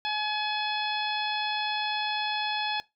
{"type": "harmonic tone", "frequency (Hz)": 848, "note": "G#5", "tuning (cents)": 36, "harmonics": [1, 2, 3, 4, 5, 6], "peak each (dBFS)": [-31, -35, -35, -33, -38, -41], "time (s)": [0.05, 2.8], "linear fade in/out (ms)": 0, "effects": ["noise-tail reverb RT60 0.2 s tail -20 dB re dry"]}